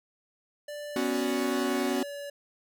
square tone with pitch glide, 588 to 571.3 Hz, D5 to D5, +2 to -48 cents, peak -37 dBFS, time 0.68-2.3 s, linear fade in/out 5 ms, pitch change -50 cents, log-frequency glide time 0.9-1.98 s
45% pulse chord, B suspended second, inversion none, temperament equal, 246.9 / 277.2 / 370 Hz, B3 / C#4 / F#4, 0 / 0 / 0 cents, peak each -31 dBFS, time 0.96-2.03 s, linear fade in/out 2 ms
effects none

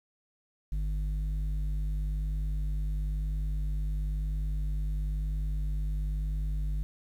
square tone with low-pass filter, 50.5 Hz, G#1, 48 cents flat, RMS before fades -31 dBFS, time 0.72-6.83 s, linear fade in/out 0 ms, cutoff 120 Hz, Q 1.5, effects 10-bit

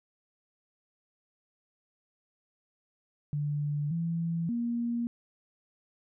sine tone with pitch steps, 146.8 / 167 / 236.2 Hz, D3 / E3 / A#3, 0 / +23 / +23 cents, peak -28 dBFS, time 3.33-5.07 s, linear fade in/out 0 ms, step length 580 ms, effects none

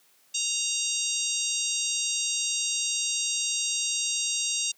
harmonic tone with a mistuned harmonic, 929 Hz, A#5, 6 cents flat, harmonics 3 / 4 / 5 / 6 / 7 / 8 / 9, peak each -34 / -33 / -35 / -32 / -33 / -34 / -35 dBFS, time 0.34-4.72 s, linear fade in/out 10 ms, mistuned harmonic 6, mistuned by +56 cents, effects white hiss -62 dBFS RMS until 4.77 s + high-pass 200 Hz 12 dB/octave

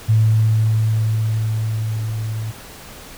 sine tone with level ramp, 110 Hz, A2, in tune, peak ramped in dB -10 to -22 dBFS, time 0.08-2.52 s, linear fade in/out 20 ms, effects pink hiss -38 dBFS RMS until 3.17 s

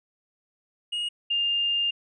triangle / sine tone pair in turn, 2869 / 2808 Hz, F7 / F7, +46 / +9 cents, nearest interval unison, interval 37 cents, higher first, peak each -25 / -22 dBFS, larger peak second, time 0.92-1.09 / 1.3-1.91 s, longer second, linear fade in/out 10 ms, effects resampled to 22050 Hz

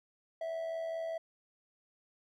triangle tone with amplitude modulation, 656 Hz, E5, 9 cents flat, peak -31 dBFS, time 0.41-1.18 s, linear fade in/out 5 ms, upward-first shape sine, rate 84.7 Hz, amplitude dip 45%, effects none

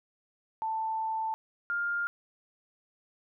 sine tone pair in turn, 885 / 1404.8 Hz, A5 / F6, +10 / +10 cents, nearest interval minor sixth, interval 800 cents, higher second, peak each -29 / -28 dBFS, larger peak second, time 0.62-1.34 / 1.7-2.07 s, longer first, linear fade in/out 0 ms, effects none

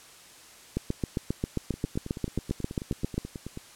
two click trains, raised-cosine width 3 ms, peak -23 / -14 dBFS, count 18 / 19, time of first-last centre 1.74-3.574 / 0.77-3.18 s, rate 9.27 / 7.47 Hz, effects white hiss -51 dBFS RMS until 3.75 s + low-pass 10000 Hz 12 dB/octave

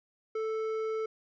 triangle tone with hard clipping, 440 Hz, A4, in tune, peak -32 dBFS, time 0.35-1.06 s, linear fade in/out 5 ms, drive 12 dB, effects resampled to 16000 Hz

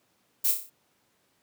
violet noise with echo, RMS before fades -24 dBFS, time 0.44-0.52 s, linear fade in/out 10 ms, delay 30 ms, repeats 6, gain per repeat -5 dB, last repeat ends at 0.7 s, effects pink hiss -69 dBFS RMS until 1.42 s + high-pass 150 Hz 12 dB/octave

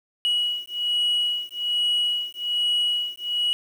sine beating tone pair, 2916 / 2917.2 Hz, F#7 / F#7, -26 / -25 cents, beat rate 1.2 Hz, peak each -23 dBFS, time 0.25-3.53 s, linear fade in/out 0 ms, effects tanh soft clip ceiling -17 dBFS + 8-bit

